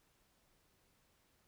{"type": "silence", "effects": ["pink hiss -74 dBFS RMS until 1.47 s"]}